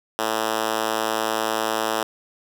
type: tone with high-pass filter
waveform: 5% pulse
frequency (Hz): 110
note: A2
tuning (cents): 0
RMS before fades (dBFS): -24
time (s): 0.19-2.03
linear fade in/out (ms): 0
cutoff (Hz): 350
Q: 0.76
effects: none